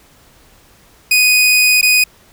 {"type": "tone with dropouts", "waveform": "sawtooth", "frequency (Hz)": 2489, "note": "D#7", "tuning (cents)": 0, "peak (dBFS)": -5, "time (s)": [1.11, 2.04], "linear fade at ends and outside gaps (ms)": 5, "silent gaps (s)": [1.813, 1.827], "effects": ["pink hiss -48 dBFS RMS until 2.32 s"]}